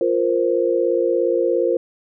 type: chord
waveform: sine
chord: F suspended fourth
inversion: none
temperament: equal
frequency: 349.2 / 466.2 / 523.3 Hz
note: F4 / Bb4 / C5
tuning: 0 / 0 / 0 cents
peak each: -20 dBFS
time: 0.01-1.77 s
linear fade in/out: 2 ms
effects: none